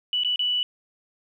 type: tone with dropouts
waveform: sine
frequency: 2960 Hz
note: F#7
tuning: in tune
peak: -21 dBFS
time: 0.13-0.63 s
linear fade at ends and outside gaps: 1 ms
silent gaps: 0.235-0.247 / 0.359-0.393 s
effects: 10-bit